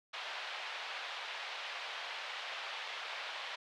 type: band-pass noise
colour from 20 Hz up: white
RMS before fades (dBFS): -43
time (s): 0.13-3.56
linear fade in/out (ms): 10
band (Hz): 590 to 3600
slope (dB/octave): 24
effects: none